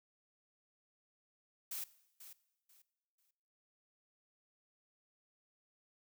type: noise with echo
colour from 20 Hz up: blue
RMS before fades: -42 dBFS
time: 1.71-1.84 s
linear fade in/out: 5 ms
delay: 490 ms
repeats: 3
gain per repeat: -12 dB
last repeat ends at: 3.31 s
effects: noise-tail reverb RT60 1.0 s tail -19 dB re dry